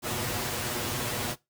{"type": "noise with comb filter", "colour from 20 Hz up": "pink", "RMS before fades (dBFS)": -31, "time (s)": [0.02, 1.36], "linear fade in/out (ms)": 50, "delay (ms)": 8.3, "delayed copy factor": 0.85, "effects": ["noise-tail reverb RT60 0.2 s tail -20 dB re dry", "high-pass 60 Hz 12 dB/octave"]}